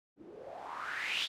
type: noise with low-pass filter sweep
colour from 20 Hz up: blue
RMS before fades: -39 dBFS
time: 0.16-1.28 s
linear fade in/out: 50 ms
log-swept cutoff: 280 to 3600 Hz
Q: 4.9
effects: none